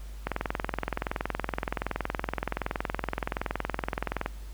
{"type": "click train", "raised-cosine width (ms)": 0.5, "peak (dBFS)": -13, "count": 86, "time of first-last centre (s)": [0.27, 4.261], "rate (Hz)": 21.3, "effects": ["added 50 Hz sine -38 dBFS peak until 4.53 s", "pink hiss -54 dBFS RMS until 4.53 s"]}